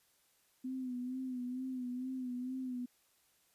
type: tone with vibrato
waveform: sine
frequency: 253.7 Hz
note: B3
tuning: 47 cents sharp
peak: -37 dBFS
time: 0.64-2.86 s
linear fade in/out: 10 ms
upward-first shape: sine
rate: 2.2 Hz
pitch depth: 52 cents each way
effects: white hiss -72 dBFS RMS until 3.54 s + resampled to 32000 Hz